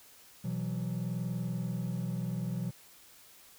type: chord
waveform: triangle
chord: B suspended fourth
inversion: none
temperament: just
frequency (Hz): 123.47 / 164.63 / 185.21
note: B2 / E3 / F#3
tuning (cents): 0 / -2 / +2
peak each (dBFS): -34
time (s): 0.44-2.71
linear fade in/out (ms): 10
effects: tanh soft clip ceiling -23 dBFS + white hiss -57 dBFS RMS until 3.58 s